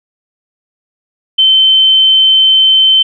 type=tone; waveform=sine; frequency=3085 Hz; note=G7; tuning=28 cents flat; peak=-4 dBFS; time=1.38-3.03 s; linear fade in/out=10 ms; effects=none